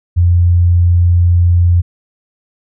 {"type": "tone", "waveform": "sine", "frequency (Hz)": 87.31, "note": "F2", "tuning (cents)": 0, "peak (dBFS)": -6, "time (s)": [0.16, 1.82], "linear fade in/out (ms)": 20, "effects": []}